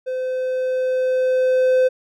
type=tone with level ramp; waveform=triangle; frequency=513 Hz; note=C5; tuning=34 cents flat; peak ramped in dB=-20 to -10 dBFS; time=0.06-1.89 s; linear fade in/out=20 ms; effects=none